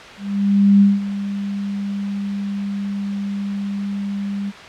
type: tone with ADSR envelope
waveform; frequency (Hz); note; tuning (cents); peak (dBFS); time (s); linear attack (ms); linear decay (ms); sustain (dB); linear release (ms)
sine; 200; G3; +35; -7; 0.17-4.52; 640; 190; -14; 33
effects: white hiss -36 dBFS RMS until 4.68 s + low-pass 3000 Hz 12 dB/octave